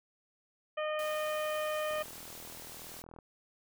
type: harmonic tone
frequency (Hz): 613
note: D#5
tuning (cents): -26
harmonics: 1 / 2 / 3 / 4 / 5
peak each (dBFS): -33 / -39 / -43 / -45 / -47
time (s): 0.77-2.03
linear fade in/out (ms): 10
type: noise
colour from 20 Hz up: white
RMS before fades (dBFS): -48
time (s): 0.99-3.02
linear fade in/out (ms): 0
type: click train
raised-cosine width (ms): 1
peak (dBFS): -37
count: 53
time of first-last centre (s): 1.91-3.188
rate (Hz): 40.7
effects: none